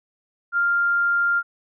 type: tone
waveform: sine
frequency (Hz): 1396.9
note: F6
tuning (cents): 0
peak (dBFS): -17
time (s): 0.52-1.43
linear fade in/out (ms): 50
effects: none